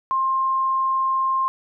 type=tone; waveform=sine; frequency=1059 Hz; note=C6; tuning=21 cents sharp; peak=-18 dBFS; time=0.11-1.48 s; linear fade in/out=0 ms; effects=none